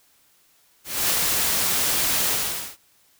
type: noise with ADSR envelope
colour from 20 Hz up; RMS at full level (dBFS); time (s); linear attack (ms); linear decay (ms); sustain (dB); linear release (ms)
white; -20; 0.84-2.77; 260; 3; -2; 480
effects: white hiss -60 dBFS RMS until 3.19 s